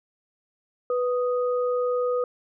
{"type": "tone pair together", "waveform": "sine", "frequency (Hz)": [493.9, 1244.6], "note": ["B4", "D#6"], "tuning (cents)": [0, 0], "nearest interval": "octave + major third", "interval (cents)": 1600, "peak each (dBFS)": [-22, -31], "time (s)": [0.9, 2.24], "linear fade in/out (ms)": 2, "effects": []}